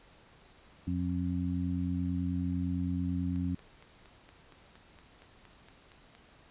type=harmonic tone; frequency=89 Hz; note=F2; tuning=33 cents sharp; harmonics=1 / 2 / 3; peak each=-34 / -34 / -34 dBFS; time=0.87-3.55 s; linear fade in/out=5 ms
type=click train; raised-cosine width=0.3 ms; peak=-38 dBFS; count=13; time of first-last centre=3.36-6.151 s; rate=4.3 Hz
effects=pink hiss -59 dBFS RMS until 6.5 s + resampled to 8000 Hz